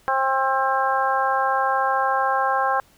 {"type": "harmonic tone", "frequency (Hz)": 266.4, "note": "C4", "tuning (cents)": 31, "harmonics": [2, 3, 4, 5, 6], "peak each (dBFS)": [-27, -22, -23, -27, -27], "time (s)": [0.08, 2.8], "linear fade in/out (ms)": 0, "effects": ["pink hiss -56 dBFS RMS until 2.97 s"]}